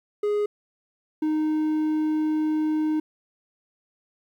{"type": "tone pair in turn", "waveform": "triangle", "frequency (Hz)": [415.3, 309.3], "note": ["G#4", "D#4"], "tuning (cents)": [0, -10], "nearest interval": "perfect fourth", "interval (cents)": 510, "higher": "first", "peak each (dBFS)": -19, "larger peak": "neither", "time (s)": [[0.23, 0.46], [1.22, 3]], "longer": "second", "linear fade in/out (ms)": 5, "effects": ["10-bit"]}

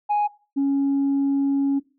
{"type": "tone pair in turn", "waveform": "sine", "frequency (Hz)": [830.6, 277.2], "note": ["G#5", "C#4"], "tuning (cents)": [0, 0], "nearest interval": "octave + perfect fifth", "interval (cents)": 1900, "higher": "first", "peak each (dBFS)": -16, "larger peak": "neither", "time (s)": [[0.09, 0.28], [0.56, 1.8]], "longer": "second", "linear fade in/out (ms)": 20, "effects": ["noise-tail reverb RT60 0.3 s tail -17 dB re dry", "tanh soft clip ceiling -16 dBFS"]}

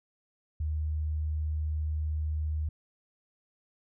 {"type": "tone", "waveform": "sine", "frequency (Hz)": 76.9, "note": "D#2", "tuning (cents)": -20, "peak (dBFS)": -28, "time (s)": [0.6, 2.69], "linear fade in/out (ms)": 5, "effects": []}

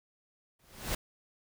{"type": "noise with exponential growth", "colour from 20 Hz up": "pink", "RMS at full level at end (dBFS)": -30, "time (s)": [0.59, 0.95], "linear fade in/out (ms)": 5, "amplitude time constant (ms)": 77, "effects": []}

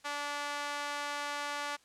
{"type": "tone with high-pass filter", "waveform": "sawtooth", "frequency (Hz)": 289.9, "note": "D4", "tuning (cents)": -22, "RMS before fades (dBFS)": -37, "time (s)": [0.04, 1.77], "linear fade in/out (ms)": 20, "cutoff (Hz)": 1000, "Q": 1.2, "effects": ["white hiss -65 dBFS RMS until 1.84 s", "low-pass 8000 Hz 12 dB/octave"]}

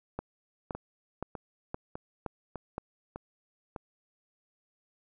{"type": "two click trains", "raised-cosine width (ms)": 1, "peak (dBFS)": [-24, -20], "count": [6, 6], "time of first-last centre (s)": [[0.75, 3.762], [0.19, 2.781]], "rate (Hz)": [1.66, 1.93], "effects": []}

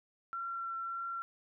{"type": "tone with vibrato", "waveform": "sine", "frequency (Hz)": 1360, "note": "F6", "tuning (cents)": -46, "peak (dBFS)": -36, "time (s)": [0.33, 1.22], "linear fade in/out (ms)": 0, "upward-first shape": "triangle", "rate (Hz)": 1.7, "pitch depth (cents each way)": 12, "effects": []}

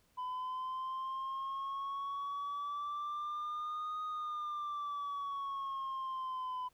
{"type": "exponential two-way sweep", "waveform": "sine", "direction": "up then down", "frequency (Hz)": [1002, 1244.5, 1002], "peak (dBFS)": -34, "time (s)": [0.17, 6.69], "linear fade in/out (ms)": 20, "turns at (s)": 4.03, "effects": ["tanh soft clip ceiling -36 dBFS", "pink hiss -72 dBFS RMS until 6.73 s"]}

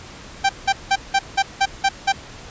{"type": "tone bursts", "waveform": "sawtooth", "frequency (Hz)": 784, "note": "G5", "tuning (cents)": 0, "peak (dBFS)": -10, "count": 8, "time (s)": [0.44, 2.124], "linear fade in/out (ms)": 10, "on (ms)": 53, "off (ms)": 180, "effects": ["pink hiss -39 dBFS RMS until 2.5 s", "resampled to 16000 Hz"]}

